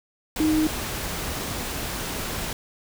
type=tone in noise; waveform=sine; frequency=311.1 Hz; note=D#4; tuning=in tune; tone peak=-18 dBFS; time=0.4-0.67 s; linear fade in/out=2 ms; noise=pink; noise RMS=-30 dBFS; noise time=0.36-2.53 s; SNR=+9 dB; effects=none